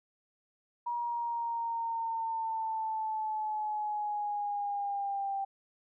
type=linear sweep; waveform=sine; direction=down; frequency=956 to 784 Hz; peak=-31 dBFS; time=0.86-5.45 s; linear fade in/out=10 ms; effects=none

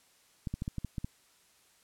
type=clicks; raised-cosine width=5 ms; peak=-22 dBFS; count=8; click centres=0.472 / 0.54 / 0.621 / 0.679 / 0.783 / 0.847 / 0.982 / 1.045 s; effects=white hiss -65 dBFS RMS until 1.83 s + low-pass 11000 Hz 12 dB/octave

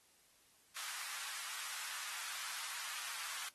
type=high-pass noise; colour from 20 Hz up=pink; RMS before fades=-45 dBFS; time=0.76-3.49 s; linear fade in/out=5 ms; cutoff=1100 Hz; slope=24 dB/octave; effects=white hiss -69 dBFS RMS until 3.54 s + AAC 32 kbps

